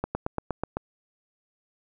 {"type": "slowing click train", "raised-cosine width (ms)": 1, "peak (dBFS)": -13, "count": 7, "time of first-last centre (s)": [0.04, 0.77], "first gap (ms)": 110, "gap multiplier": 1.04, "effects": []}